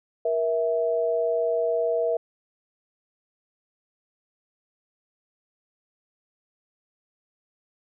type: tone pair together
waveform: sine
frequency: 473.3 / 655 Hz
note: A#4 / E5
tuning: +26 / -11 cents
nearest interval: tritone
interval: 563 cents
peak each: -24 dBFS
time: 0.25-2.17 s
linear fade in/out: 5 ms
effects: none